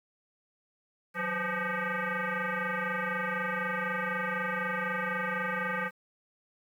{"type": "tone with frequency modulation", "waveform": "sine", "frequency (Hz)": 161, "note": "E3", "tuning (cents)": -41, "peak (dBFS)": -29, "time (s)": [1.14, 5.91], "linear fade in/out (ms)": 50, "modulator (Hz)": 346, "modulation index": 5.7, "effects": ["10-bit"]}